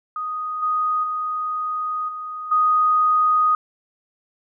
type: tone with level steps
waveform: sine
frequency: 1244.5 Hz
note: D#6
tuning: in tune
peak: -24 / -18 / -22 / -28 / -14 dBFS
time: 0.16-3.55 s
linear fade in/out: 2 ms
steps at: 0.62 / 1.03 / 2.08 / 2.51 s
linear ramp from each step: 10 ms
effects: none